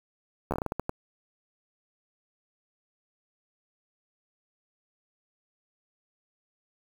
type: slowing click train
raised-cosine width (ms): 1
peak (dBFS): -15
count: 10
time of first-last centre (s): 0.51-0.894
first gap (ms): 12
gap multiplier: 1.3
effects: 7-bit